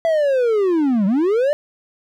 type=linear two-way sweep; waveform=triangle; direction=down then up; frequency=670 to 185 to 606 Hz; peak=-12 dBFS; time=0.05-1.53 s; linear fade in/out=0 ms; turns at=1.06 s; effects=none